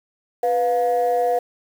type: tone pair together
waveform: sine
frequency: 493.9 / 708.1 Hz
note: B4 / F5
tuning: 0 / +24 cents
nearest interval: tritone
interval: 624 cents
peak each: -18 dBFS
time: 0.43-1.39 s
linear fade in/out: 5 ms
effects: tanh soft clip ceiling -12 dBFS + 7-bit